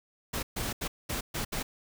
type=noise bursts at uneven times; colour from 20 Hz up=pink; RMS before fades=-33 dBFS; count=6; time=0.33-0.43 / 0.56-0.73 / 0.81-0.88 / 1.09-1.21 / 1.34-1.45 / 1.52-1.63 s; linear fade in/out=10 ms; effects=none